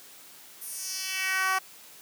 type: tone with high-pass filter sweep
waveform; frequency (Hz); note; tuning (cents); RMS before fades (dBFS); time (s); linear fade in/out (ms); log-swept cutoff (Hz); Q
10% pulse; 378.7; F#4; +40; -30; 0.61-1.59; 10; 12000 to 870; 1.8
effects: white hiss -50 dBFS RMS until 2.01 s + high-pass 150 Hz 12 dB/octave